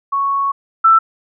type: tone pair in turn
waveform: sine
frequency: 1108.7 / 1329.4 Hz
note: C#6 / E6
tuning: 0 / +14 cents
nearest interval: minor third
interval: 314 cents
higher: second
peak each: -14 / -6 dBFS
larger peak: second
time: 0.12-0.52 / 0.84-0.99 s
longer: first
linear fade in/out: 10 ms
effects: none